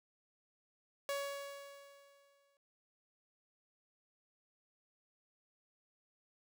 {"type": "tone with exponential decay", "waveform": "sawtooth", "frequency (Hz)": 561, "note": "C#5", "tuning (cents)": 21, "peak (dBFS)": -31, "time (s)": [1.09, 2.57], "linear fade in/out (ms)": 1, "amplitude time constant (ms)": 320, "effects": []}